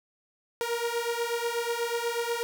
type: beating tone pair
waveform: sawtooth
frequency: 466.2 / 474.4 Hz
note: A#4 / A#4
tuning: 0 / +30 cents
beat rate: 8.2 Hz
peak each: -27 dBFS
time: 0.61-2.43 s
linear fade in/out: 0 ms
effects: none